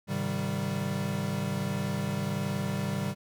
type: chord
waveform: square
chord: Ab major seventh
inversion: none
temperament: equal with one note detuned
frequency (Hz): 103.83 / 134.26 / 155.56 / 196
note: Ab2 / C3 / Eb3 / G3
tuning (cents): 0 / +45 / 0 / 0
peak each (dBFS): -38 / -36 / -36 / -33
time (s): 0.07-3.15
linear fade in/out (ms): 50
effects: none